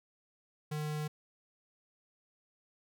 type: tone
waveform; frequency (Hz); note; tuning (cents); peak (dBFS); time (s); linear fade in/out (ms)
square; 151.6; D#3; -45; -35; 0.71-1.08; 10
effects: none